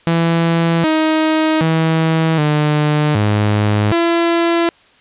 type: tone with pitch steps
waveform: sawtooth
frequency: 166.8 / 314.3 / 161.5 / 150.1 / 104.7 / 337.9 Hz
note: E3 / D#4 / E3 / D3 / G#2 / E4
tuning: +21 / +18 / -35 / +38 / +15 / +43 cents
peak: -8 dBFS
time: 0.07-4.69 s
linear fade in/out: 0 ms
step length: 770 ms
effects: white hiss -49 dBFS RMS until 5 s + resampled to 8000 Hz